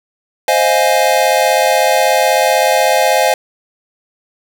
square chord, F minor seventh, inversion second, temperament equal, 523.3 / 622.3 / 698.5 / 830.6 Hz, C5 / Eb5 / F5 / Ab5, 0 / 0 / 0 / 0 cents, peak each -16 dBFS, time 0.48-3.34 s, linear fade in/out 2 ms, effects none

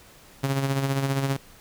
sawtooth tone with tremolo, 136.7 Hz, C#3, 24 cents flat, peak -17 dBFS, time 0.43-1.37 s, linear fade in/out 10 ms, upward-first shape sine, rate 15 Hz, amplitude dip 50%, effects pink hiss -51 dBFS RMS until 1.6 s

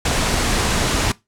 pink low-pass noise, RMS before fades -19 dBFS, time 0.05-1.12 s, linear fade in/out 5 ms, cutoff 9500 Hz, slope 24 dB/octave, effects noise-tail reverb RT60 0.2 s tail -20 dB re dry

